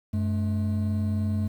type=tone pair together; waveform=triangle; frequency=95.04 / 214.1 Hz; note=F#2 / A3; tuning=+47 / -47 cents; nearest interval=octave + major second; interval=1406 cents; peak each=-23 / -26 dBFS; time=0.13-1.48 s; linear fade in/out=10 ms; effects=9-bit